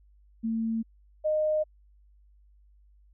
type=tone pair in turn; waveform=sine; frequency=225.3 / 615.5 Hz; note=A3 / D#5; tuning=+41 / -19 cents; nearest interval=octave + perfect fourth; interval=1740 cents; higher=second; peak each=-26 / -23 dBFS; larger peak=second; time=0.43-0.83 / 1.24-1.64 s; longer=neither; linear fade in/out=20 ms; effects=added 50 Hz sine -56 dBFS peak until 3.13 s